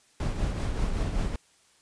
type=noise with tremolo; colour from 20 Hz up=brown; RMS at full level=-26 dBFS; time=0.2-1.36 s; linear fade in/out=2 ms; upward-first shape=triangle; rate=5.2 Hz; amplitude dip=50%; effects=white hiss -62 dBFS RMS until 1.81 s + resampled to 22050 Hz